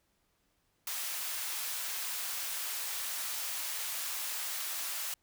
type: high-pass noise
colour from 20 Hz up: white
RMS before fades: -37 dBFS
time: 0.87-5.14 s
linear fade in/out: 2 ms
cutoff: 820 Hz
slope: 12 dB/octave
effects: pink hiss -75 dBFS RMS until 5.22 s